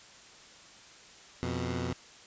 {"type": "tone pair together", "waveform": "15% pulse", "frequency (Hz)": [87.31, 123.47], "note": ["F2", "B2"], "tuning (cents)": [0, 0], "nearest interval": "tritone", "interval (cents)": 600, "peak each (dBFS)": -28, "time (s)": [1.43, 1.93], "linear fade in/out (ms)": 0, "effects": ["white hiss -53 dBFS RMS until 2.26 s", "resampled to 16000 Hz"]}